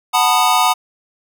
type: chord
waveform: square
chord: B dominant seventh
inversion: second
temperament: just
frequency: 740.8 / 889 / 987.8 / 1234.7 Hz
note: F#5 / A5 / B5 / D#6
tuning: +2 / +18 / 0 / -14 cents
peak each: -18 dBFS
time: 0.13-0.74 s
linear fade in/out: 20 ms
effects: none